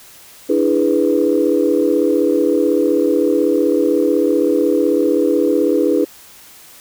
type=chord; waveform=sine; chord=E dominant seventh; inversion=third; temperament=equal; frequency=293.7 / 329.6 / 415.3 / 493.9 Hz; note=D4 / E4 / G#4 / B4; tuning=0 / 0 / 0 / 0 cents; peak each=-17 dBFS; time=0.49-6.05 s; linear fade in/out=10 ms; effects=tanh soft clip ceiling -2 dBFS + white hiss -42 dBFS RMS until 6.8 s